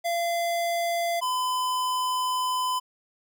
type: tone pair in turn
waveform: square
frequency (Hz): 684 / 1012.5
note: F5 / B5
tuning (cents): -36 / +43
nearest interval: perfect fifth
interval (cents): 679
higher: second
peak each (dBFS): -25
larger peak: neither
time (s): 0.04-1.21 / 1.21-2.8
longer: second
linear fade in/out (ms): 20
effects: none